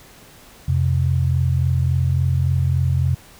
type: tone pair together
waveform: sine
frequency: 87.43 / 131 Hz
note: F2 / C3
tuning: +2 / +2 cents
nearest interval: perfect fifth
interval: 700 cents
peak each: -18 dBFS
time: 0.68-3.15 s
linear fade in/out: 5 ms
effects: pink hiss -46 dBFS RMS until 3.39 s